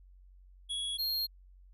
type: tone pair in turn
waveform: square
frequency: 3345 / 4236 Hz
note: G#7 / C8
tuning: +12 / +21 cents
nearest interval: major third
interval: 409 cents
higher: second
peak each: -34 / -31 dBFS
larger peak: second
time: 0.69-0.98 / 0.98-1.27 s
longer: neither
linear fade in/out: 20 ms
effects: added 46 Hz sine -54 dBFS peak until 1.73 s + resampled to 32000 Hz